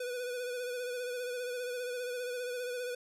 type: tone with vibrato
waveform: square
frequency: 493.9 Hz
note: B4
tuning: in tune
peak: -36 dBFS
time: 0-2.95 s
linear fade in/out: 5 ms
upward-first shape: sine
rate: 15 Hz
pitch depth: 37 cents each way
effects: resampled to 32000 Hz